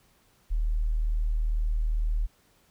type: tone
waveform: sine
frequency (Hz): 38.89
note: D#1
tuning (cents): 0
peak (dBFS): -23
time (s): 0.5-2.27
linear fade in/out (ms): 20
effects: pink hiss -64 dBFS RMS until 2.7 s